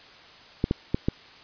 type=clicks; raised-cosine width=3 ms; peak=-9 dBFS; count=4; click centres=0.641 / 0.711 / 0.945 / 1.085 s; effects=white hiss -49 dBFS RMS until 1.43 s + resampled to 11025 Hz